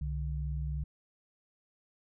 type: tone pair together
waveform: sine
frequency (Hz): 65.26 / 148.3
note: C2 / D3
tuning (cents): -4 / +17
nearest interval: octave + major second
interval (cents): 1421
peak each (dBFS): -33 / -37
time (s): 0.01-0.84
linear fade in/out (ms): 5
effects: none